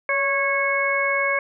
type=harmonic tone with a mistuned harmonic; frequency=549 Hz; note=C#5; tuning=17 cents flat; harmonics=1 / 2 / 3 / 4; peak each=-25 / -26 / -26 / -22 dBFS; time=0.09-1.39 s; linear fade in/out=2 ms; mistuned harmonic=1; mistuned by=+40 cents; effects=none